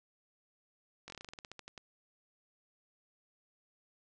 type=slowing click train; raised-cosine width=0.2 ms; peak=-29 dBFS; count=15; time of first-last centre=1.08-1.778 s; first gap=20 ms; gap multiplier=1.13; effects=resampled to 22050 Hz